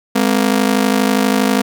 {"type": "ring-modulated tone", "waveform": "sawtooth", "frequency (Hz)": 233.1, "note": "A#3", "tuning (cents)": 0, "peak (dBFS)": -5, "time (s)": [0.15, 1.62], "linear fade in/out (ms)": 10, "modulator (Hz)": 26.2, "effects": []}